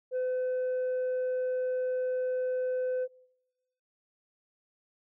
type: tone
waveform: sine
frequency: 508 Hz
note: B4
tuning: 49 cents sharp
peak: -25 dBFS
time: 0.11-3.08 s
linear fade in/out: 50 ms
effects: noise-tail reverb RT60 1.0 s tail -26 dB re dry + tanh soft clip ceiling -27 dBFS